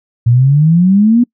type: exponential sweep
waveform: sine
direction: up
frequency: 115.1 to 247.2 Hz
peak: -5 dBFS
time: 0.26-1.24 s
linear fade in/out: 10 ms
effects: noise-tail reverb RT60 0.1 s tail -26 dB re dry